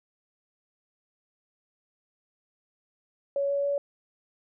sine tone with pitch steps, 560 / 563.6 / 567.2 Hz, C#5 / C#5 / C#5, +18 / +29 / +40 cents, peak -24 dBFS, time 3.36-3.78 s, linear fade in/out 2 ms, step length 140 ms, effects none

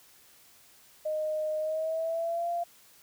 sine tone with pitch glide, 618 to 689.7 Hz, D#5 to F5, -12 to -22 cents, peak -28 dBFS, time 1.05-2.64 s, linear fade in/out 10 ms, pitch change +190 cents, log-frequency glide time 1.59-2.5 s, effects white hiss -58 dBFS RMS until 3.02 s

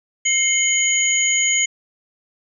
sine tone cluster, 2138 / 3057 / 6770 Hz, C7 / G7 / G#8, +37 / -44 / +32 cents, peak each -19 / -23 / -18 dBFS, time 0.25-1.66 s, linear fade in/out 10 ms, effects none

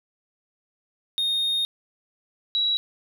triangle / sine tone pair in turn, 3698 / 3890 Hz, A#7 / B7, -15 / -27 cents, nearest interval minor second, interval 88 cents, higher second, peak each -20 dBFS, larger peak neither, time 1.18-1.65 / 2.55-2.77 s, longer first, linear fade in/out 0 ms, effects none

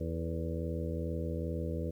harmonic tone with a mistuned harmonic, 82.41 Hz, E2, in tune, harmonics 1 / 2 / 3 / 4 / 5 / 6 / 7, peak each -36 / -39 / -43 / -42 / -45 / -41 / -46 dBFS, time 0-1.91 s, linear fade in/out 10 ms, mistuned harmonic 5, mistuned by +67 cents, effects 11-bit

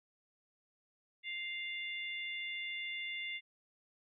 harmonic tone, 698.5 Hz, F5, in tune, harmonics 3 / 4 / 5, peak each -40 / -45 / -46 dBFS, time 1.23-3.41 s, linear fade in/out 50 ms, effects none

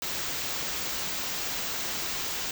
white band-stop noise, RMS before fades -32 dBFS, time 0.02-2.51 s, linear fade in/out 2 ms, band 7700 to 15000 Hz, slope 48 dB/octave, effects none

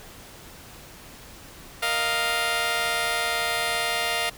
10% pulse chord, Bb suspended fourth, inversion none, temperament just, 466.2 / 621.6 / 699.2 Hz, Bb4 / Eb5 / F5, 0 / -2 / +2 cents, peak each -23 / -22 / -17 dBFS, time 1.82-4.3 s, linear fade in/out 10 ms, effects pink hiss -45 dBFS RMS until 4.37 s

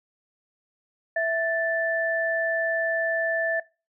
sine tone pair together, 658.5 / 1760 Hz, E5 / A6, -2 / 0 cents, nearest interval octave + perfect fourth, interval 1702 cents, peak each -24 / -25 dBFS, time 1.16-3.6 s, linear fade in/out 5 ms, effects noise-tail reverb RT60 0.3 s tail -21 dB re dry

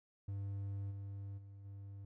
triangle tone with level steps, 99.3 Hz, G2, 23 cents sharp, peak -37 / -41 / -49 / -45 dBFS, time 0.28-2.05 s, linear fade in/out 5 ms, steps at 0.9 / 1.37 / 1.64 s, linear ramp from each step 20 ms, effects none

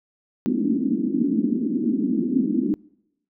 white band-pass noise, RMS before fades -22 dBFS, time 0.46-2.74 s, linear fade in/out 0 ms, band 210 to 300 Hz, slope 48 dB/octave, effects noise-tail reverb RT60 0.9 s tail -26 dB re dry

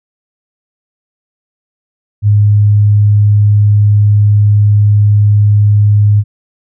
sine tone, 103.83 Hz, G#2, in tune, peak -4 dBFS, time 2.22-6.24 s, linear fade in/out 50 ms, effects none

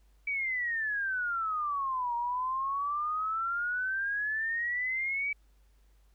sine exponential two-way sweep, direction down then up, 2300 to 940 to 2300 Hz, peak -29 dBFS, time 0.27-5.33 s, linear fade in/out 5 ms, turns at 2.15 s, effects added 50 Hz sine -60 dBFS peak until 6.14 s + pink hiss -73 dBFS RMS until 6.14 s

